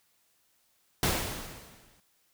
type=noise with exponential decay; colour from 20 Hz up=pink; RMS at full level=-25 dBFS; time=1.03-2 s; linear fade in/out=1 ms; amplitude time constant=210 ms; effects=white hiss -70 dBFS RMS until 2.33 s